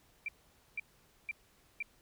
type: tone bursts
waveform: sine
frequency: 2354 Hz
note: D7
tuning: 3 cents sharp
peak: -34 dBFS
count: 4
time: 0.26-1.826 s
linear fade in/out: 2 ms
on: 24 ms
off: 490 ms
effects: pink hiss -67 dBFS RMS until 2.01 s